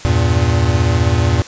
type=chord; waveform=square; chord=E diminished; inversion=none; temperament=equal; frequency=82.41 / 98 / 116.54 Hz; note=E2 / G2 / Bb2; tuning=0 / 0 / 0 cents; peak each=-16 / -19 / -16 dBFS; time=0.05-1.42 s; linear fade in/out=0 ms; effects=white hiss -35 dBFS RMS until 1.47 s + resampled to 16000 Hz